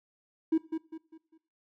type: tone with echo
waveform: triangle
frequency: 321.4 Hz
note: E4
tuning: 44 cents flat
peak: -18 dBFS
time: 0.52-0.58 s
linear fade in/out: 10 ms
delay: 200 ms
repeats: 4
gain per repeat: -9 dB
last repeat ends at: 1.38 s
effects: noise-tail reverb RT60 0.5 s tail -22 dB re dry + tanh soft clip ceiling -19 dBFS